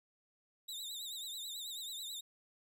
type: tone with vibrato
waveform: sawtooth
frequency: 3768 Hz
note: A#7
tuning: 18 cents sharp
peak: -39 dBFS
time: 0.68-2.21 s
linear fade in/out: 10 ms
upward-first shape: triangle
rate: 9.2 Hz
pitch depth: 120 cents each way
effects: none